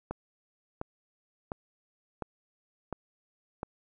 click train, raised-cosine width 1 ms, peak -20 dBFS, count 6, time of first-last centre 0.11-3.631 s, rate 1.42 Hz, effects none

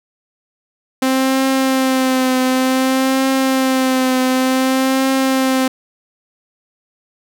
sawtooth tone with vibrato, 261.6 Hz, C4, in tune, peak -9 dBFS, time 1.02-5.68 s, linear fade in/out 5 ms, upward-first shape triangle, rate 0.55 Hz, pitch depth 33 cents each way, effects none

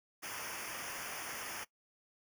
pink noise with comb filter, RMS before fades -43 dBFS, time 0.22-1.65 s, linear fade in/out 20 ms, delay 0.25 ms, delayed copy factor -0.95, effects noise-tail reverb RT60 0.1 s tail -20 dB re dry

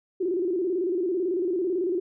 sine tone with vibrato, 359.1 Hz, F4, 48 cents sharp, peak -23 dBFS, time 0.2-2 s, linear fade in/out 10 ms, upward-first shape square, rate 18 Hz, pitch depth 96 cents each way, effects none

